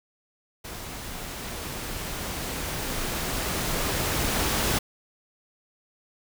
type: noise with level ramp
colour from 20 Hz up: pink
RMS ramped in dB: -38 to -24 dBFS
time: 0.64-4.79 s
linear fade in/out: 10 ms
effects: none